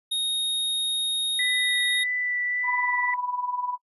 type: tone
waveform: square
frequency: 3729 Hz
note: A#7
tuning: in tune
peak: -24 dBFS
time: 0.11-2.04 s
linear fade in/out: 10 ms
type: tone with vibrato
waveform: sine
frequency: 1979 Hz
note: B6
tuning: 3 cents sharp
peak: -24 dBFS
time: 1.39-3.14 s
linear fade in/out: 2 ms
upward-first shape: sine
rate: 1.7 Hz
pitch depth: 10 cents each way
type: tone with tremolo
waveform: sine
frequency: 987.8 Hz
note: B5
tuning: in tune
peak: -23 dBFS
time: 2.63-3.78 s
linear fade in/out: 50 ms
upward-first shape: sine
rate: 20 Hz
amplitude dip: 70%
effects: noise-tail reverb RT60 0.1 s tail -25 dB re dry + resampled to 32000 Hz